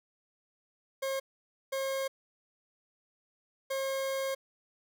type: tone bursts at uneven times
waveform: 40% pulse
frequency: 538 Hz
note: C5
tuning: 48 cents sharp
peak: -30 dBFS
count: 3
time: 1.02-1.2 / 1.72-2.08 / 3.7-4.35 s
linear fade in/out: 10 ms
effects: none